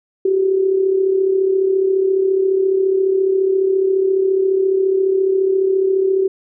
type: tone with amplitude modulation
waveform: sine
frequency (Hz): 383.1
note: G4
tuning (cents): -40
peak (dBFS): -10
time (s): 0.25-6.28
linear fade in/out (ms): 5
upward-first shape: sine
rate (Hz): 34.5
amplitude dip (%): 55
effects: none

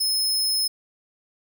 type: tone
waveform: sawtooth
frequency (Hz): 5180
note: E8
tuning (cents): -31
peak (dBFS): -18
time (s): 0-0.68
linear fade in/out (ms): 10
effects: none

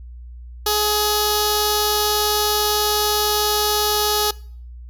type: tone with notch filter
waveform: 5% pulse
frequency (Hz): 420.1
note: G#4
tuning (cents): +20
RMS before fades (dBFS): -19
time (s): 0.66-4.31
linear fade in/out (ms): 5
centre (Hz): 2200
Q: 0.71
effects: noise-tail reverb RT60 0.5 s tail -22 dB re dry + added 60 Hz sine -34 dBFS peak until 4.89 s

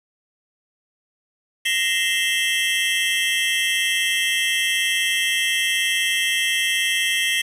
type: tone cluster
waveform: square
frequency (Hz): 1868 / 2066 / 2664 / 3107 / 3286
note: A#6 / C7 / E7 / G7 / G#7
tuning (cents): +3 / -22 / +18 / -16 / -19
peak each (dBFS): -26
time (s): 1.65-7.42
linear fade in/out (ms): 10
effects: resampled to 32000 Hz + 7-bit

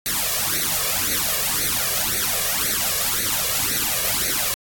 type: noise with flanger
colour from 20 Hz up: white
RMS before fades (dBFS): -22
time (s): 0.06-4.54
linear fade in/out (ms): 0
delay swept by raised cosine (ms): 0.48 to 1.78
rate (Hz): 1.9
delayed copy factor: +0.9
effects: AAC 64 kbps

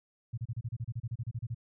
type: tone bursts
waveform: sine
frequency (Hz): 116.54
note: A#2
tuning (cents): 0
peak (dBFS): -32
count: 16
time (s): 0.33-1.547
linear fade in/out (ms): 10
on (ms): 47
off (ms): 31
effects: none

